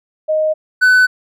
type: tone pair in turn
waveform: sine / triangle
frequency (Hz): 622.3 / 1503.4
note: D#5 / F#6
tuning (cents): 0 / +27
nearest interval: octave + minor third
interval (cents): 1527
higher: second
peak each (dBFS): -12 / -5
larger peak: second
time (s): 0.28-0.54 / 0.81-1.07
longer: neither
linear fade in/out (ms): 20
effects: none